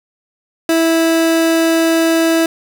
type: tone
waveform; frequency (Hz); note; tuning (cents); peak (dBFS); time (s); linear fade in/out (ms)
30% pulse; 327.9; E4; -9; -8; 0.69-2.46; 2
effects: none